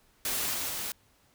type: noise with level steps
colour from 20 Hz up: white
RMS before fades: -31 / -33 / -35 dBFS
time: 0.25-0.92 s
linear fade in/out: 2 ms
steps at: 0.53 / 0.68 s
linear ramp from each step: 20 ms
effects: pink hiss -65 dBFS RMS until 1.34 s